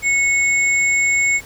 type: tone pair together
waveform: sine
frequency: 2200 / 7400 Hz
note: C#7 / A#8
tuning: -14 / -14 cents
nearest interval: octave + major sixth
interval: 2100 cents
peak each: -14 / -22 dBFS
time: 0.02-1.41 s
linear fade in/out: 50 ms
effects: pink hiss -40 dBFS RMS until 1.45 s